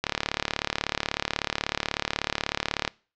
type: click train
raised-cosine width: 0.2 ms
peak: -6 dBFS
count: 104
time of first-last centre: 0.04-2.877 s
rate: 36.3 Hz
effects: noise-tail reverb RT60 0.4 s tail -24 dB re dry + low-pass 5000 Hz 12 dB/octave